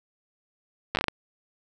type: slowing click train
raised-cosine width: 0.3 ms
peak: -8 dBFS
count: 7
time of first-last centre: 0.95-1.083 s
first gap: 9 ms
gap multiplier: 1.36
effects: none